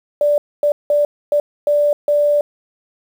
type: tone bursts at uneven times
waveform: sine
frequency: 586 Hz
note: D5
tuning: 4 cents flat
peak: -11 dBFS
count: 6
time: 0.21-0.38 / 0.63-0.72 / 0.9-1.05 / 1.32-1.4 / 1.67-1.93 / 2.08-2.41 s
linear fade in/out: 2 ms
effects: 7-bit